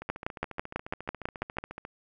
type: two click trains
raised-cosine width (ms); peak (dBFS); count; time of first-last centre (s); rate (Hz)
0.5; -14 / -24; 10 / 27; 0.1-1.585 / 0.02-1.851; 6.06 / 14.2
effects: none